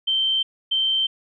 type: tone pair in turn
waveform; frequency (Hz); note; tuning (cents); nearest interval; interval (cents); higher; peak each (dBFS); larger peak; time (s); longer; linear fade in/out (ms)
sine; 3119 / 3119; G7 / G7; -9 / -9; unison; 0; neither; -18; neither; 0.07-0.43 / 0.71-1.07; neither; 10
effects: none